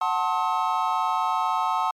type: chord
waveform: triangle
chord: F# diminished seventh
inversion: none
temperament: just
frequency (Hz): 740 / 888 / 1065.6 / 1278.7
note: F#5 / A5 / C6 / Eb6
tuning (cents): 0 / +16 / +31 / +47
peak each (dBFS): -26 / -24 / -25 / -26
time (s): 0.01-1.91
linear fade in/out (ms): 5
effects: MP3 96 kbps